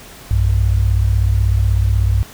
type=tone pair together; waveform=sine; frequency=61.74 / 98.01 Hz; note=B1 / G2; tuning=0 / 0 cents; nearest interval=minor sixth; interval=800 cents; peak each=-14 dBFS; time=0.31-2.23 s; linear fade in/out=0 ms; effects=pink hiss -38 dBFS RMS until 2.33 s